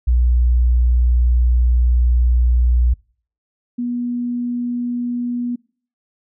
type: tone pair in turn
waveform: sine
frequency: 60.6 / 242.4 Hz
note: B1 / B3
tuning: -32 / -32 cents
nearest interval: 2 octaves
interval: 2400 cents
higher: second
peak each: -11 / -19 dBFS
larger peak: first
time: 0.07-2.94 / 3.78-5.56 s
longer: first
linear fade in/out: 10 ms
effects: noise-tail reverb RT60 0.5 s tail -26 dB re dry